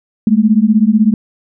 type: beating tone pair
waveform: sine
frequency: 207.7 / 223.7 Hz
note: G#3 / A3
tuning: 0 / +29 cents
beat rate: 16 Hz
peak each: -10 dBFS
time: 0.27-1.14 s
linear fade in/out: 2 ms
effects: none